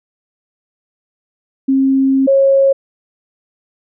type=tone pair in turn; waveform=sine; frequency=268.4 / 545.2 Hz; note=C4 / C#5; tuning=+44 / -29 cents; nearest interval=octave; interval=1227 cents; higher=second; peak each=-9 / -7 dBFS; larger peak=second; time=1.68-2.27 / 2.27-2.73 s; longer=first; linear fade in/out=10 ms; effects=none